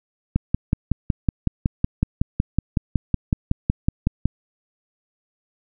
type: click train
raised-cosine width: 5 ms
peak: -5 dBFS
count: 22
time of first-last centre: 0.36-4.256 s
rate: 5.39 Hz
effects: none